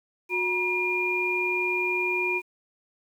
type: tone cluster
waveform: sine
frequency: 363.1 / 957 / 2413 Hz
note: F#4 / A#5 / D7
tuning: -33 / +45 / +46 cents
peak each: -29 / -33 / -25 dBFS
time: 0.29-2.42 s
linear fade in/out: 50 ms
effects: 9-bit